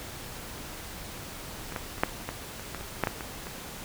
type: clicks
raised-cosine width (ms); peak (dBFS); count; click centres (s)
0.5; -25 / -16 / -24 / -6 / -17 / -25 / -20 / -26 / -9 / -11 / -20 / -23; 12; 1.723 / 1.762 / 1.981 / 2.035 / 2.29 / 2.596 / 2.747 / 2.81 / 3.037 / 3.072 / 3.208 / 3.469
effects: pink hiss -41 dBFS RMS until 3.84 s